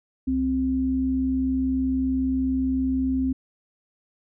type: tone pair together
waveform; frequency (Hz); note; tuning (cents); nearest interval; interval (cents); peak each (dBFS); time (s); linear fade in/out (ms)
sine; 65.41 / 261.5; C2 / C4; 0 / -1; 2 octaves; 2399; -30 / -21; 0.27-3.33; 10
effects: none